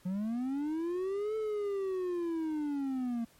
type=linear two-way sweep; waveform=triangle; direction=up then down; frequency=177.3 to 440 to 227.6 Hz; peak=-29 dBFS; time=0.05-3.25 s; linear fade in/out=10 ms; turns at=1.36 s; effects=pink hiss -63 dBFS RMS until 3.39 s + MP3 64 kbps